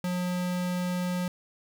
square tone, 179.6 Hz, F3, 49 cents sharp, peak -28 dBFS, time 0.04-1.28 s, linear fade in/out 2 ms, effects 11-bit

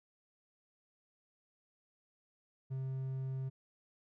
triangle tone, 132.3 Hz, C3, 20 cents sharp, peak -34 dBFS, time 2.7-3.5 s, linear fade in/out 20 ms, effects none

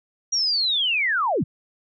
sine linear sweep, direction down, 5760 to 92.5 Hz, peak -19 dBFS, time 0.32-1.44 s, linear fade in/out 10 ms, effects none

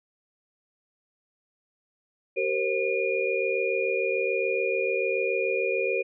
sine tone cluster, 384.9 / 466.1 / 533 / 2432 Hz, G4 / A#4 / C5 / D#7, -32 / 0 / +32 / -40 cents, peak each -29 dBFS, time 2.36-6.03 s, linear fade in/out 20 ms, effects none

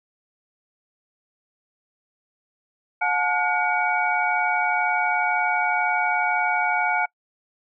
sine tone cluster, 722 / 864 / 1441 / 2256 Hz, F#5 / A5 / F#6 / C#7, -43 / -32 / -46 / +30 cents, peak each -25 dBFS, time 3.01-7.06 s, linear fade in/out 10 ms, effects noise-tail reverb RT60 0.1 s tail -26 dB re dry

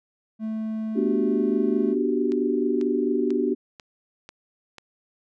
triangle tone, 219.4 Hz, A3, 5 cents flat, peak -24 dBFS, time 0.39-1.96 s, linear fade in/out 50 ms
sine chord, G major seventh, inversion first, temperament just, 245 / 294 / 367.5 / 392 Hz, B3 / D4 / F#4 / G4, -14 / +2 / -12 / 0 cents, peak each -26 dBFS, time 0.95-3.55 s, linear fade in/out 20 ms
click train, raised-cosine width 0.2 ms, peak -24 dBFS, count 6, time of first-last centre 2.32-4.783 s, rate 2.03 Hz
effects none

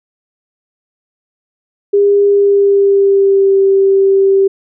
sine tone with pitch glide, 403.9 to 389.9 Hz, G#4 to G4, -48 to -9 cents, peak -6 dBFS, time 1.93-4.48 s, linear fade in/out 10 ms, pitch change -61 cents, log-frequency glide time 2.25-3.58 s, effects none

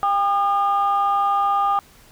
sine tone pair together, 799.9 / 1216 Hz, G5 / D#6, +35 / -40 cents, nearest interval perfect fifth, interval 725 cents, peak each -18 dBFS, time 0.03-1.79 s, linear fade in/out 0 ms, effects tanh soft clip ceiling -11 dBFS + pink hiss -50 dBFS RMS until 2.11 s

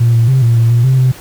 sine tone with pitch steps, 117.4 / 115.5 / 131.7 / 116.8 / 115.3 / 118.5 / 131.2 / 128.6 Hz, A#2 / A#2 / C3 / A#2 / A#2 / A#2 / C3 / C3, +13 / -16 / +12 / +4 / -19 / +29 / +5 / -30 cents, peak -5 dBFS, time 0-1.12 s, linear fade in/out 10 ms, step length 140 ms, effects tanh soft clip ceiling -3 dBFS + pink hiss -34 dBFS RMS until 1.2 s

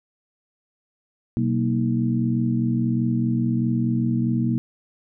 harmonic tone with a mistuned harmonic, 63.1 Hz, B1, 38 cents sharp, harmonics 2 / 3 / 4 / 5, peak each -23 / -28 / -22 / -29 dBFS, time 1.37-4.58 s, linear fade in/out 0 ms, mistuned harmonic 4, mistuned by -130 cents, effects none

